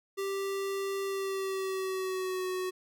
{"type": "tone with pitch glide", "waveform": "square", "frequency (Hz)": [392, 370], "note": ["G4", "F#4"], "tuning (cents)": [0, 0], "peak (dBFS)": -32, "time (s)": [0.17, 2.71], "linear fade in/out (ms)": 20, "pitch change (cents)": -100, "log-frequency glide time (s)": [1.04, 2.47], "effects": []}